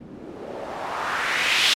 blue noise with low-pass filter sweep, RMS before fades -25 dBFS, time 0-1.74 s, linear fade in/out 10 ms, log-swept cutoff 220 to 3600 Hz, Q 1.9, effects MP3 96 kbps

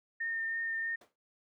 sine tone with vibrato, 1821 Hz, A#6, 41 cents flat, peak -32 dBFS, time 0.2-0.96 s, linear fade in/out 10 ms, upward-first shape triangle, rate 3.1 Hz, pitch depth 14 cents each way
brown noise with exponential decay, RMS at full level -41 dBFS, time 1.01-1.16 s, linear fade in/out 5 ms, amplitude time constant 31 ms
effects high-pass 400 Hz 12 dB/octave

